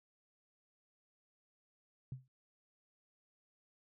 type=tone with exponential decay; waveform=sine; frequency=129.7 Hz; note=C3; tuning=15 cents flat; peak=-37 dBFS; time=2.12-2.28 s; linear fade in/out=2 ms; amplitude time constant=34 ms; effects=none